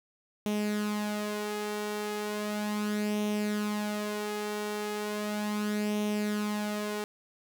sawtooth tone with flanger, 209.4 Hz, G#3, 15 cents sharp, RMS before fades -32 dBFS, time 0.46-7.04 s, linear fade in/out 0 ms, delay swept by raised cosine 0.32 to 2.62 ms, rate 0.36 Hz, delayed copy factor +0.55, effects none

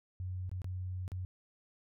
sine tone with dropouts, 91.9 Hz, F#2, 11 cents flat, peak -36 dBFS, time 0.2-1.25 s, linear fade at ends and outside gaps 0 ms, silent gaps 0.494-0.515 / 0.618-0.644 / 1.079-1.118 s, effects none

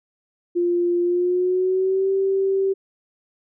sine tone with pitch glide, 349.2 to 387.5 Hz, F4 to G4, 0 to -20 cents, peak -17 dBFS, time 0.55-2.74 s, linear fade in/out 20 ms, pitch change +180 cents, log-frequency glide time 1.02-2.1 s, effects none

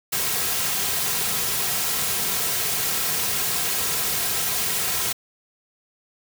white noise with comb filter, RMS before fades -24 dBFS, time 0.12-5.13 s, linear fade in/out 10 ms, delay 3.4 ms, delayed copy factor -0.5, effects none

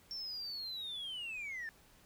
sine linear sweep, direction down, 5460 to 1745 Hz, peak -38 dBFS, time 0.11-1.69 s, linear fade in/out 0 ms, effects tanh soft clip ceiling -38 dBFS + pink hiss -64 dBFS RMS until 2.05 s

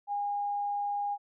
sine tone, 815 Hz, G#5, 33 cents flat, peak -29 dBFS, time 0.07-1.18 s, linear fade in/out 50 ms, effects none

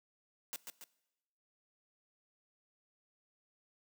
white noise with echo, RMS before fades -41 dBFS, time 0.53-0.56 s, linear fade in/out 0 ms, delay 140 ms, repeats 2, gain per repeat -5 dB, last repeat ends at 0.84 s, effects noise-tail reverb RT60 1.0 s tail -21 dB re dry + high-pass 200 Hz 12 dB/octave

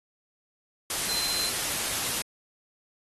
sine tone in noise, 4095 Hz, C8, 38 cents flat, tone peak -30 dBFS, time 1.09-1.49 s, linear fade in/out 2 ms, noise white, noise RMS -29 dBFS, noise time 0.9-2.22 s, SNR -4 dB, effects AAC 32 kbps

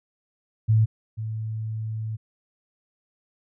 sine tone pair in turn, 110 / 110 Hz, A2 / A2, 0 / 0 cents, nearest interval unison, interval 0 cents, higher neither, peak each -15 / -27 dBFS, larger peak first, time 0.68-0.86 / 1.17-2.17 s, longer second, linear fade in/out 20 ms, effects none

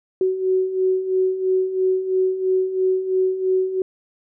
sine beating tone pair, 372.4 / 375.4 Hz, F#4 / F#4, +11 / +25 cents, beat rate 3 Hz, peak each -24 / -18 dBFS, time 0.21-3.82 s, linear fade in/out 2 ms, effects none

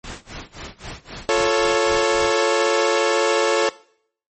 pink noise with tremolo, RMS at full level -32 dBFS, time 0.04-2.32 s, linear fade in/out 0 ms, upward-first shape sine, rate 3.8 Hz, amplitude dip 95%
sawtooth chord, F augmented, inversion none, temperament equal, 349.2 / 440 / 554.4 Hz, F4 / A4 / C#5, 0 / 0 / 0 cents, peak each -19 / -15 / -16 dBFS, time 1.29-3.69 s, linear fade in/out 0 ms
effects noise-tail reverb RT60 0.6 s tail -20 dB re dry + MP3 32 kbps

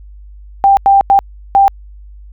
sine tone bursts at uneven times, 790 Hz, G5, 13 cents sharp, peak -4 dBFS, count 4, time 0.64-0.77 / 0.86-1.01 / 1.1-1.19 / 1.55-1.68 s, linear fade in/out 0 ms, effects added 50 Hz sine -32 dBFS peak until 2.32 s

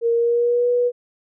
sine tone with pitch glide, 465.7 to 487.4 Hz, A#4 to B4, -2 to -23 cents, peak -15 dBFS, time 0.01-0.92 s, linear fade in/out 50 ms, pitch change +79 cents, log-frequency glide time 0.13-0.69 s, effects none

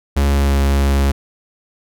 45% pulse tone with pitch glide, 70.2 to 69.35 Hz, C#2 to C#2, +22 to +1 cents, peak -12 dBFS, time 0.16-1.12 s, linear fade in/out 10 ms, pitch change -21 cents, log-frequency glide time 0.3-0.6 s, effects none

